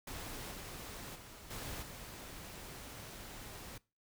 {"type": "noise with level steps", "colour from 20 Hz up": "pink", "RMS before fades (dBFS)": [-45, -47, -53, -44, -49], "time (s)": [0.07, 3.78], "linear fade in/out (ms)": 5, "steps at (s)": [0.51, 1.15, 1.5, 1.82], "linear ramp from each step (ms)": 10, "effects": ["noise-tail reverb RT60 0.3 s tail -22 dB re dry"]}